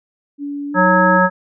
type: tone with pitch glide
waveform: sine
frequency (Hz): 286 to 317.3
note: D4 to D#4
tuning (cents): -46 to +34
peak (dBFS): -22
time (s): 0.38-1.21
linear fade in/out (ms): 50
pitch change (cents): +180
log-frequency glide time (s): 0.69-0.88
type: harmonic tone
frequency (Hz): 183.9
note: F#3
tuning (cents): -10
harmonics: 1 / 3 / 5 / 7 / 9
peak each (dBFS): -16 / -16 / -16 / -16 / -16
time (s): 0.74-1.3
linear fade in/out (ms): 50
effects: none